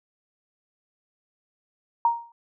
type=tone with exponential decay; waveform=sine; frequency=935 Hz; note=A#5; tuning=5 cents sharp; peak=-14 dBFS; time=2.05-2.32 s; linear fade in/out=2 ms; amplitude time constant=58 ms; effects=none